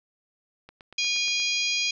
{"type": "click train", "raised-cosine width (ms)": 0.3, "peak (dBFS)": -29, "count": 7, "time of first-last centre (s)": [0.69, 1.399], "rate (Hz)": 8.46}
{"type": "harmonic tone", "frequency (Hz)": 816, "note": "G#5", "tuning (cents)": -31, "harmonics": [3, 4, 5, 6, 7, 8], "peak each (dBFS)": [-27, -30, -33, -30, -37, -34], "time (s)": [0.98, 1.91], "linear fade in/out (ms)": 5}
{"effects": []}